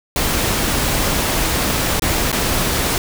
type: noise with dropouts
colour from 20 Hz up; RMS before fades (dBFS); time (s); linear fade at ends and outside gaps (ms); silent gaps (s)
pink; -18; 0.16-2.98; 1; 1.996-2.021 / 2.317-2.327
effects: none